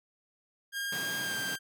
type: tone with pitch glide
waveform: sawtooth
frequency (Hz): 1615 to 1586.3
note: G#6 to G6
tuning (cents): -49 to +20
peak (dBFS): -29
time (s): 0.72-1.59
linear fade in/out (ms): 50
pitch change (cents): -31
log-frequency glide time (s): 1.21-1.36
type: high-pass noise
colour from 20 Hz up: pink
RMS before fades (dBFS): -41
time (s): 0.92-1.56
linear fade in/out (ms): 5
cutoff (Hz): 110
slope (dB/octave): 96
effects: none